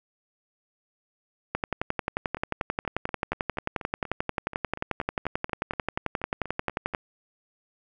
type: two click trains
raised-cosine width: 0.5 ms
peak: -22 / -11 dBFS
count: 20 / 62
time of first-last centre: 2.37-6.937 / 1.55-6.948 s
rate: 4.16 / 11.3 Hz
effects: none